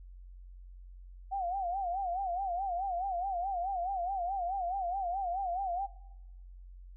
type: tone with vibrato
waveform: sine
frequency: 740 Hz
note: F#5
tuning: in tune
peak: -31 dBFS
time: 1.31-5.87 s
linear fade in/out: 20 ms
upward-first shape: sine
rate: 4.7 Hz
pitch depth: 130 cents each way
effects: noise-tail reverb RT60 1.0 s tail -20 dB re dry + added 45 Hz sine -47 dBFS peak until 6.96 s